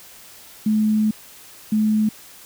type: tone pair in turn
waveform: sine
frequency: 215 / 215 Hz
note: A3 / A3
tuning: -40 / -40 cents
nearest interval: unison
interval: 0 cents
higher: neither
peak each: -15 dBFS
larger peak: neither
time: 0.66-1.11 / 1.72-2.09 s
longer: first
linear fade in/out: 5 ms
effects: white hiss -44 dBFS RMS until 2.45 s